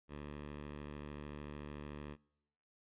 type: tone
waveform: 10% pulse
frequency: 73.42 Hz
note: D2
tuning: in tune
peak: -37 dBFS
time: 0.08-2.17 s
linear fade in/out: 50 ms
effects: noise-tail reverb RT60 0.9 s tail -26 dB re dry + resampled to 8000 Hz